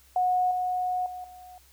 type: tone with level steps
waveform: sine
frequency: 730 Hz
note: F#5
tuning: 24 cents flat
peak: -21 / -25 / -35 / -44 dBFS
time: 0.16-1.58 s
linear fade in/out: 2 ms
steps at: 0.51 / 1.06 / 1.24 s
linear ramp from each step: 2 ms
effects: added 66 Hz sine -59 dBFS peak until 1.72 s + white hiss -59 dBFS RMS until 1.72 s